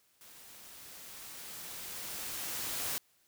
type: noise with level ramp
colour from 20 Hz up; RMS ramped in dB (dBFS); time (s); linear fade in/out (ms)
white; -55 to -35; 0.21-2.98; 0
effects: white hiss -70 dBFS RMS until 3.27 s